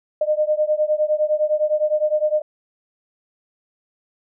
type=beating tone pair; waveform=sine; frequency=605 / 614.8 Hz; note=D#5 / D#5; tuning=-49 / -21 cents; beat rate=9.8 Hz; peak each=-19 / -20 dBFS; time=0.21-2.42 s; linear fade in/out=5 ms; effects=none